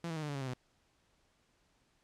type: tone with pitch steps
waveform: sawtooth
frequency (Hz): 169.1 / 162.21 / 155.6 / 149.27 / 143.18 / 137.35 / 131.76 / 126.39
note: E3 / E3 / D#3 / D3 / D3 / C#3 / C3 / B2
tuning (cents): +44 / -28 / 0 / +29 / -44 / -16 / +12 / +40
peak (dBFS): -33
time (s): 0.04-0.536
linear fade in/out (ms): 2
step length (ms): 62
effects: pink hiss -73 dBFS RMS until 2.03 s + low-pass 8000 Hz 12 dB/octave